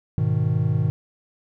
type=chord; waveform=triangle; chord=G# minor; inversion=none; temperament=just; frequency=103.83 / 124.59 / 155.74 Hz; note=G#2 / B2 / D#3; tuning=0 / +16 / +2 cents; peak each=-21 dBFS; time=0.18-0.9 s; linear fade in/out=0 ms; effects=none